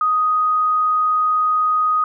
sine tone, 1248 Hz, D#6, 5 cents sharp, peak -14 dBFS, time 0.01-2.04 s, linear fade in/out 2 ms, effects none

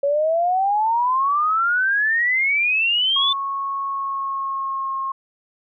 sine exponential sweep, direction up, 554.4 to 3552 Hz, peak -16 dBFS, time 0.03-3.33 s, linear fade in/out 5 ms
sine tone with pitch glide, 1100 to 1076.7 Hz, C#6 to C6, -14 to +49 cents, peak -22 dBFS, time 3.16-5.12 s, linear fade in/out 5 ms, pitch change -37 cents, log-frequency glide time 3.86-4.95 s
effects none

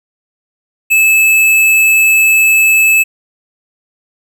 sine tone with hard clipping, 2609 Hz, E7, 18 cents flat, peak -7 dBFS, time 0.9-3.04 s, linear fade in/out 20 ms, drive 14 dB, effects none

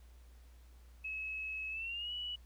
sine tone with pitch glide, 2578 to 2944 Hz, E7 to F#7, -39 to -9 cents, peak -38 dBFS, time 1.04-2.36 s, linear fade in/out 10 ms, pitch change +230 cents, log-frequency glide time 1.7-2.12 s, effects added 60 Hz sine -55 dBFS peak until 2.45 s + pink hiss -69 dBFS RMS until 2.45 s

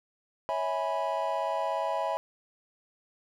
triangle chord, C# minor seventh, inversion none, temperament equal with one note detuned, 554.4 / 651.3 / 830.6 / 987.8 Hz, C#5 / E5 / G#5 / B5, 0 / -21 / 0 / 0 cents, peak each -33 / -30 / -32 / -31 dBFS, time 0.49-2.17 s, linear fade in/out 0 ms, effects none

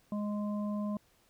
harmonic tone, 207.7 Hz, G#3, in tune, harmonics 1 / 3 / 5, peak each -32 / -42 / -46 dBFS, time 0.12-0.97 s, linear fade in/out 2 ms, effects pink hiss -68 dBFS RMS until 1.29 s

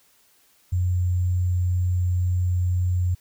sine tone with sample-and-hold, 89.8 Hz, F2, 49 cents sharp, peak -19 dBFS, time 0.72-3.15 s, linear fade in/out 10 ms, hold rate 7350 Hz, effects white hiss -60 dBFS RMS until 3.2 s

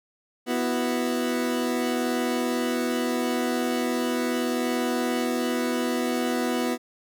30% pulse chord, B suspended fourth, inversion none, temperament equal, 246.9 / 329.6 / 370 Hz, B3 / E4 / F#4, 0 / 0 / 0 cents, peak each -23 / -28 / -28 dBFS, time 0.46-6.78 s, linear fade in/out 50 ms, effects none

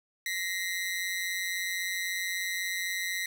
sawtooth ring-modulated tone, 1975.5 Hz, B6, in tune, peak -24 dBFS, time 0.26-3.26 s, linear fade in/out 2 ms, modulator 91.9 Hz, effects none

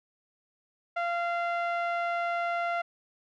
sawtooth tone with low-pass filter, 690 Hz, F5, 21 cents flat, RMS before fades -30 dBFS, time 0.96-2.82 s, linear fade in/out 10 ms, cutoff 1900 Hz, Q 1.4, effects none

